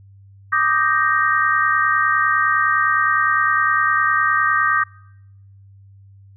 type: chord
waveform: sine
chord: Eb major seventh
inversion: third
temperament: equal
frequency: 1174.7 / 1244.5 / 1568 / 1864.7 Hz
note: D6 / Eb6 / G6 / Bb6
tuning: 0 / 0 / 0 / 0 cents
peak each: -20 dBFS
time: 0.52-4.84 s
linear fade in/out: 10 ms
effects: noise-tail reverb RT60 0.9 s tail -26 dB re dry + added 98 Hz sine -43 dBFS peak until 6.36 s

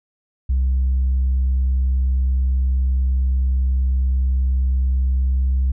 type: tone with pitch glide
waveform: sine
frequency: 64.9 to 65.31 Hz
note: C2 to C2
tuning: -13 to -3 cents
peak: -13 dBFS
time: 0.49-5.72 s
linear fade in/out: 10 ms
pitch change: +10 cents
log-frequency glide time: 5.16-5.51 s
effects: tanh soft clip ceiling -13 dBFS

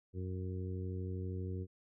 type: harmonic tone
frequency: 92.5 Hz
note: F#2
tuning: in tune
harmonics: 1 / 2 / 3 / 4 / 5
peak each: -38 / -46 / -49 / -47 / -51 dBFS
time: 0.13-1.67 s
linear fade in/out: 50 ms
effects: none

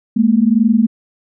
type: tone pair together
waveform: sine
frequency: 213.2 / 235.1 Hz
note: G#3 / A#3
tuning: +46 / +15 cents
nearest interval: major second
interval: 169 cents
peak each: -12 dBFS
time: 0.16-0.87 s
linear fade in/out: 10 ms
effects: none

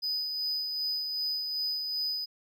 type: tone with tremolo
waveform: triangle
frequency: 4988 Hz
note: D#8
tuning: 3 cents sharp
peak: -27 dBFS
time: 0.02-2.26 s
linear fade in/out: 20 ms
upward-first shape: sine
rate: 2.6 Hz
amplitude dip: 35%
effects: none

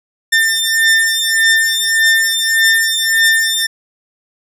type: beating tone pair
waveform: sawtooth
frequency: 1798 / 1799.7 Hz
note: A6 / A6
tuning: +37 / +39 cents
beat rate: 1.7 Hz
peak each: -10 dBFS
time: 0.32-3.67 s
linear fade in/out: 10 ms
effects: resampled to 32000 Hz

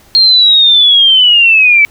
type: linear sweep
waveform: sine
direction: down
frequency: 4238 to 2277 Hz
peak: -3 dBFS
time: 0.15-1.85 s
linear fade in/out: 0 ms
effects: pink hiss -44 dBFS RMS until 1.9 s

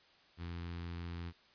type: tone with notch filter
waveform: sawtooth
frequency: 85.7 Hz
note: F2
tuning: 32 cents flat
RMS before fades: -43 dBFS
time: 0.37-1.33 s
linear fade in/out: 50 ms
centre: 600 Hz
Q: 1
effects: white hiss -65 dBFS RMS until 1.54 s + resampled to 11025 Hz

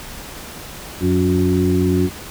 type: tone cluster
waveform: sine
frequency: 91.5 / 183.1 / 279.8 / 362.6 Hz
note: F#2 / F#3 / C#4 / F#4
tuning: -19 / -18 / +16 / -35 cents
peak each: -19 dBFS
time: 1-2.1 s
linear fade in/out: 50 ms
effects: pink hiss -34 dBFS RMS until 2.3 s

